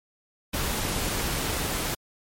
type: noise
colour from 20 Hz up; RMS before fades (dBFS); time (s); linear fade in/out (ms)
pink; -28; 0.53-1.95; 10
effects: MP3 64 kbps